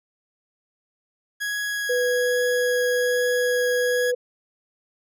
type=tone with vibrato; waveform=40% pulse; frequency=1661.2 Hz; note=G#6; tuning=in tune; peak=-24 dBFS; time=1.4-4.12 s; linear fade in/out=20 ms; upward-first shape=triangle; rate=1.2 Hz; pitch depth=8 cents each way
type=tone; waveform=sine; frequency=493.9 Hz; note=B4; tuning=in tune; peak=-20 dBFS; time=1.89-4.15 s; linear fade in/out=10 ms
effects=none